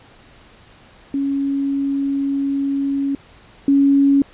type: tone pair in turn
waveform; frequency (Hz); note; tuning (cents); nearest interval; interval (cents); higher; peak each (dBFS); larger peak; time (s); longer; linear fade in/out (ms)
sine; 277.2 / 278.3; C#4 / C#4; 0 / +7; unison; 7; second; -17 / -10; second; 1.14-3.15 / 3.68-4.22; first; 2
effects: pink hiss -47 dBFS RMS until 4.33 s + resampled to 8000 Hz